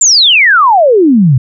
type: exponential sweep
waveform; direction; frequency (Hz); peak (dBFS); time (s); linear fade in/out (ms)
sine; down; 7510 to 118.9; -3; 0.01-1.38; 5
effects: none